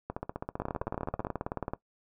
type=two click trains; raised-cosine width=1 ms; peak=-20 / -18 dBFS; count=19 / 22; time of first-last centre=0.1-1.269 / 0.6-1.735 s; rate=15.4 / 18.5 Hz; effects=noise-tail reverb RT60 0.1 s tail -18 dB re dry